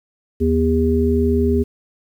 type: harmonic tone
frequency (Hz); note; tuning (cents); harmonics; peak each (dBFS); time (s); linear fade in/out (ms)
80.6; E2; -38; 1 / 3 / 5; -18 / -18 / -18; 0.4-1.64; 20
effects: 8-bit